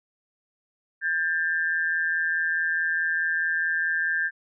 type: tone pair together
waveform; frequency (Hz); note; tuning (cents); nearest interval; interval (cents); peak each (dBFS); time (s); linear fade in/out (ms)
sine; 1600 / 1764.7; G6 / A6; +35 / +5; major second; 170; -24 / -27; 1.01-4.31; 50
effects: none